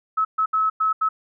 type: tone bursts at uneven times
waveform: sine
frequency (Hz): 1293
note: E6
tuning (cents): -34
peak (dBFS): -17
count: 5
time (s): 0.17-0.25 / 0.38-0.46 / 0.53-0.7 / 0.8-0.93 / 1.01-1.09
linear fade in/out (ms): 10
effects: none